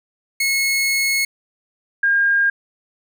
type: tone pair in turn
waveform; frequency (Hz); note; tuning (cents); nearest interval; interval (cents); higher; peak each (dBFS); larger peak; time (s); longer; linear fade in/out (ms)
sawtooth / sine; 2180 / 1613.9; C#7 / G6; -29 / +50; perfect fourth; 521; first; -13; neither; 0.4-1.25 / 2.03-2.5; first; 5
effects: none